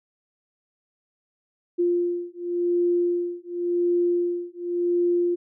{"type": "beating tone pair", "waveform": "sine", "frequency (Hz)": [349.2, 350.11], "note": ["F4", "F4"], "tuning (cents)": [0, 4], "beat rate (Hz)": 0.91, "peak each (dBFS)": -24, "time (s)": [1.78, 5.36], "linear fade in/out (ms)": 20, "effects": []}